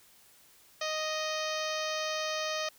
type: harmonic tone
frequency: 622.3 Hz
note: D#5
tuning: in tune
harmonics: 1 / 2 / 3 / 4 / 5 / 6 / 7 / 8 / 9 / 10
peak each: -35 / -38 / -40 / -41 / -42 / -43 / -43 / -44 / -45 / -45 dBFS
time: 0.81-2.69 s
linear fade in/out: 5 ms
effects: white hiss -60 dBFS RMS until 2.78 s